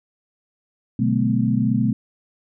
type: tone cluster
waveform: sine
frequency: 124 / 146.1 / 188.7 / 217.6 / 251.7 Hz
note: B2 / D3 / F#3 / A3 / B3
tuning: +7 / -9 / +34 / -19 / +33 cents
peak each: -22 / -29 / -26 / -20 / -23 dBFS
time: 0.99-1.93 s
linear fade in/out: 5 ms
effects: none